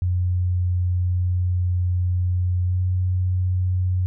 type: tone with pitch glide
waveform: sine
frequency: 89.9 to 91.52 Hz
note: F#2 to F#2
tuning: -49 to -18 cents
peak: -18 dBFS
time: 0.02-4.06 s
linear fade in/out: 0 ms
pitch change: +31 cents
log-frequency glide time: 2.64-2.8 s
effects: none